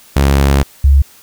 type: tone pair in turn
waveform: sawtooth / sine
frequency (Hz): 69.3 / 69.3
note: C#2 / C#2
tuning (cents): 0 / 0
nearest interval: unison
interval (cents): 0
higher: neither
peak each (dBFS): -4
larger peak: neither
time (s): 0.16-0.63 / 0.84-1.02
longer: first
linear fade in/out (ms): 5
effects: white hiss -43 dBFS RMS until 1.22 s